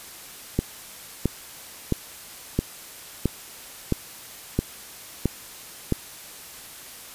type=click train; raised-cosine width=3 ms; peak=-7 dBFS; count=9; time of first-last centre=0.59-5.923 s; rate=1.5 Hz; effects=white hiss -42 dBFS RMS until 7.14 s + resampled to 32000 Hz